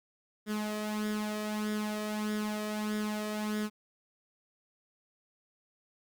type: tone with flanger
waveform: sawtooth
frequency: 212.1 Hz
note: G#3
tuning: 37 cents sharp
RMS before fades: -34 dBFS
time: 0.46-3.7 s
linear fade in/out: 50 ms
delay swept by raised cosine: 0.57 to 1.67 ms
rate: 1.6 Hz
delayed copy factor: +0.6
effects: Opus 48 kbps